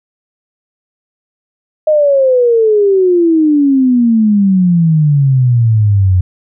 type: exponential sweep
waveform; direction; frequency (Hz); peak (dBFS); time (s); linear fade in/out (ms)
sine; down; 625 to 89.5; -6; 1.87-6.21; 5
effects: none